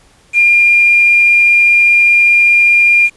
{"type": "tone with quantisation", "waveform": "sine", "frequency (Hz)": 2405, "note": "D7", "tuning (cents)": 41, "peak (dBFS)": -5, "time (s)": [0.33, 3.1], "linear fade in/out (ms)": 50, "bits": 5, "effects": ["pink hiss -48 dBFS RMS until 3.16 s", "resampled to 24000 Hz"]}